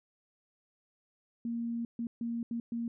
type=tone bursts at uneven times; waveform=sine; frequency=233.5 Hz; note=A#3; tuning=3 cents sharp; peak=-32 dBFS; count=5; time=1.45-1.85 / 1.99-2.07 / 2.21-2.43 / 2.51-2.6 / 2.72-2.88 s; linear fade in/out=2 ms; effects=none